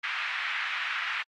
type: band-pass noise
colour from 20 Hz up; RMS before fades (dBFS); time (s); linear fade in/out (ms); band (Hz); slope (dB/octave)
white; -32; 0.03-1.23; 10; 1300 to 2500; 24
effects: AAC 48 kbps